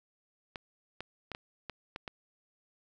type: clicks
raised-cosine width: 0.3 ms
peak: -23 dBFS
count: 7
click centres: 0.558 / 1.006 / 1.317 / 1.349 / 1.697 / 1.961 / 2.078 s
effects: none